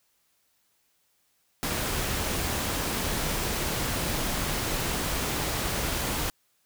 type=noise; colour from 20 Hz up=pink; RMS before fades=-29 dBFS; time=1.63-6.3 s; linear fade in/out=0 ms; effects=white hiss -70 dBFS RMS until 6.65 s